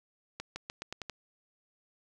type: accelerating click train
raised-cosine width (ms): 0.2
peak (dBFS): -21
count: 7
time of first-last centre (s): 0.4-1.097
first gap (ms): 160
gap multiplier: 0.87
effects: none